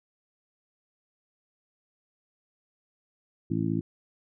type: harmonic tone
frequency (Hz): 55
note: A1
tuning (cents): 0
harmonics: 2 / 3 / 4 / 5 / 6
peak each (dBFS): -32 / -30 / -33 / -31 / -32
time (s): 3.5-3.81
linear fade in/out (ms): 10
effects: none